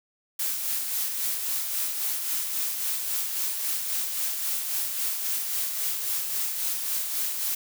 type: noise with tremolo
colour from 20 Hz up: blue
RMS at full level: -27 dBFS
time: 0.39-7.55 s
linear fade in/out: 5 ms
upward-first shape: sine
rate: 3.7 Hz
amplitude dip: 40%
effects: none